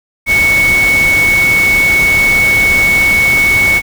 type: tone in noise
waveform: sine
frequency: 2217 Hz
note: C#7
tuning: in tune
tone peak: -7 dBFS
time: 0.26-3.82 s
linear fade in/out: 50 ms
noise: pink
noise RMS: -19 dBFS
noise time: 0.26-3.82 s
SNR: +9 dB
effects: none